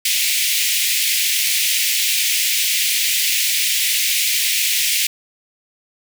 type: high-pass noise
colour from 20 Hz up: pink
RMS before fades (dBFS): -18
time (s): 0.05-5.07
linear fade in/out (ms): 5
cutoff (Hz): 2100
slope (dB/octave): 48
effects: none